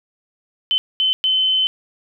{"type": "tone bursts at uneven times", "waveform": "sine", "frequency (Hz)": 3056, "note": "G7", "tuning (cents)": -45, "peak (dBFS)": -14, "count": 3, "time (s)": [[0.71, 0.78], [1, 1.13], [1.24, 1.67]], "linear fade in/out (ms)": 0, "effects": []}